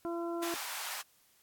harmonic tone, 339.7 Hz, F4, 48 cents flat, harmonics 1 / 2 / 3 / 4, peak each -35 / -41 / -45 / -47 dBFS, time 0.05-0.54 s, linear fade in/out 0 ms
pink high-pass noise, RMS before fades -40 dBFS, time 0.42-1.02 s, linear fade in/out 10 ms, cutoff 820 Hz, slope 24 dB/octave
effects white hiss -67 dBFS RMS until 1.42 s + AAC 64 kbps

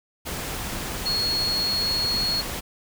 sine tone in noise, 4321 Hz, C#8, 45 cents flat, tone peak -22 dBFS, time 1.05-2.42 s, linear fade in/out 20 ms, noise pink, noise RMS -31 dBFS, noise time 0.25-2.61 s, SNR +6 dB, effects none

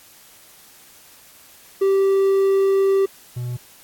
triangle tone pair in turn, 389.7 / 122.75 Hz, G4 / B2, -10 / -10 cents, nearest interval octave + minor sixth, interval 2000 cents, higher first, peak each -12 / -22 dBFS, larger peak first, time 1.81-3.06 / 3.36-3.57 s, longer first, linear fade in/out 10 ms, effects white hiss -48 dBFS RMS until 3.83 s + AAC 64 kbps

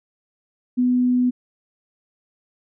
sine tone, 248.8 Hz, B3, 13 cents sharp, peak -15 dBFS, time 0.77-1.31 s, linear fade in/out 20 ms, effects none

